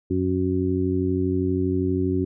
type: harmonic tone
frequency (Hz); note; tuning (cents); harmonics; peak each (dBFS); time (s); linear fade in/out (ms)
92.5; F#2; 0; 1 / 2 / 3 / 4; -26 / -29 / -24 / -25; 0.1-2.25; 10
effects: none